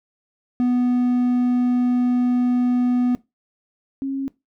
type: tone pair in turn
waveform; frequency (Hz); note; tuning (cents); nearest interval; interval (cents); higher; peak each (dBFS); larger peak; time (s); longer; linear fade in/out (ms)
triangle / sine; 246.9 / 271.5; B3 / C#4; 0 / -36; major second; 164; second; -14 / -22; first; 0.6-3.15 / 4.02-4.28; first; 0
effects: noise-tail reverb RT60 0.2 s tail -19 dB re dry